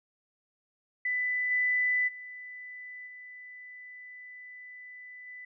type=tone with level steps; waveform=sine; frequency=1994 Hz; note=B6; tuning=16 cents sharp; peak=-27 / -24 / -41 / -44 / -42 dBFS; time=1.05-5.45 s; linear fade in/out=5 ms; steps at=1.5 / 2.07 / 3.06 / 5.26 s; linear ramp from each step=20 ms; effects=none